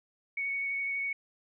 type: tone with vibrato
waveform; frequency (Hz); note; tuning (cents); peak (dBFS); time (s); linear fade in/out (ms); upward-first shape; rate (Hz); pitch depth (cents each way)
sine; 2225; C#7; +6; -30; 0.37-1.13; 5; triangle; 12; 15
effects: none